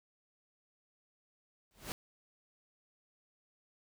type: noise with exponential growth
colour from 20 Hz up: pink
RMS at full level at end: -36 dBFS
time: 1.71-1.92 s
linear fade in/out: 0 ms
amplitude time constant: 44 ms
effects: none